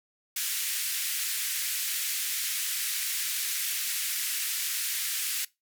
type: band-pass noise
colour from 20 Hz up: white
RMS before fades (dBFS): -31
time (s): 0.36-5.45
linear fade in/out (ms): 5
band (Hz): 1700 to 16000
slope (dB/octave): 24
effects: noise-tail reverb RT60 0.2 s tail -21 dB re dry